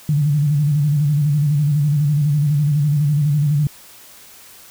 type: tone with vibrato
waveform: sine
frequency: 146.83 Hz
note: D3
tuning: in tune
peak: -13 dBFS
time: 0.09-3.67 s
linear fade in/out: 2 ms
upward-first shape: square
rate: 12 Hz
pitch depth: 63 cents each way
effects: white hiss -43 dBFS RMS until 4.7 s